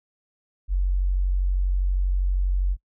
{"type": "tone", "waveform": "sine", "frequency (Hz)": 46.25, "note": "F#1", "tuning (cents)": 0, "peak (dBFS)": -19, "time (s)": [0.68, 2.77], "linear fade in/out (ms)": 50, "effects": ["noise-tail reverb RT60 0.1 s tail -25 dB re dry"]}